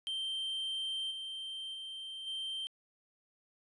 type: tone with level steps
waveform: triangle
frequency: 3136 Hz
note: G7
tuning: in tune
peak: -33 / -38 / -40 / -35 dBFS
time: 0.07-2.67 s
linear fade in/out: 0 ms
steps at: 1.1 / 1.73 / 2.26 s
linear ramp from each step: 20 ms
effects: resampled to 24000 Hz